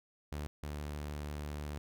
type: tone pair in turn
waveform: sawtooth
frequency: 73.9 / 73.9 Hz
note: D2 / D2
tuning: +11 / +11 cents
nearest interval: unison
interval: 0 cents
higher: neither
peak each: -34 / -35 dBFS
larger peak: first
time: 0.32-0.47 / 0.63-1.78 s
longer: second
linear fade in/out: 0 ms
effects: none